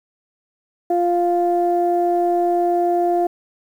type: tone pair together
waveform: sine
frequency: 349.2 / 698.9 Hz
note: F4 / F5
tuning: 0 / +1 cents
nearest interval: octave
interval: 1201 cents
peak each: -17 dBFS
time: 0.9-3.27 s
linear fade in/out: 5 ms
effects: tanh soft clip ceiling -8 dBFS + 8-bit